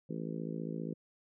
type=harmonic tone; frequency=55 Hz; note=A1; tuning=in tune; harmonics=3 / 4 / 5 / 6 / 7 / 8 / 9; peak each=-40 / -42 / -44 / -46 / -47 / -48 / -49 dBFS; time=0.09-0.94 s; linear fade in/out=10 ms; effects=none